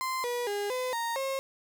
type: tone with pitch steps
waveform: 35% pulse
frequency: 1039 / 484.7 / 408.3 / 507 / 929 / 538 Hz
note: C6 / B4 / G#4 / B4 / A#5 / C5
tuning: -12 / -32 / -29 / +45 / -6 / +48 cents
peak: -28 dBFS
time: 0.01-1.39 s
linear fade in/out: 0 ms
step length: 230 ms
effects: none